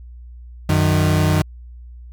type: tone pair together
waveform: 35% pulse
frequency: 91.93 / 152.9 Hz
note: F#2 / D#3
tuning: -11 / -30 cents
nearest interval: major sixth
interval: 881 cents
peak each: -15 dBFS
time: 0.69-1.42 s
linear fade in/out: 5 ms
effects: added 60 Hz sine -35 dBFS peak until 2.12 s